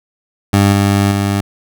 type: tone with level steps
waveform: 20% pulse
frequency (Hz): 100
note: G2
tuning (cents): +35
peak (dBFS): -3 / -5 / -8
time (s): 0.53-1.41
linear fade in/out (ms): 5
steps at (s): 0.72 / 1.11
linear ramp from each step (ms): 5
effects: none